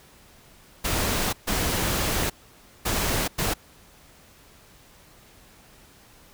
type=noise bursts at uneven times; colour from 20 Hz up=pink; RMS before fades=-25 dBFS; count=4; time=0.84-1.33 / 1.47-2.3 / 2.85-3.28 / 3.38-3.54 s; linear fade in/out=10 ms; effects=pink hiss -53 dBFS RMS until 6.33 s